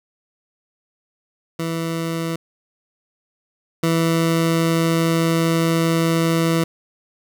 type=tone pair in turn; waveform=20% pulse; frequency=164.81 / 164.81 Hz; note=E3 / E3; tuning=0 / 0 cents; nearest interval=unison; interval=0 cents; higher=neither; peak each=-17 / -11 dBFS; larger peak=second; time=1.59-2.36 / 3.83-6.64 s; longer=second; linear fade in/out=5 ms; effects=none